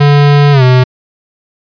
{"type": "tone with pitch glide", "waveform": "square", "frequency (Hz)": [144.4, 127.17], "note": ["D3", "C3"], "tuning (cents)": [-29, -49], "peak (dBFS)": -4, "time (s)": [0, 0.84], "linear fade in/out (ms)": 10, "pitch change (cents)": -220, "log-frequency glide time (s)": [0.52, 0.63], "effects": ["resampled to 11025 Hz"]}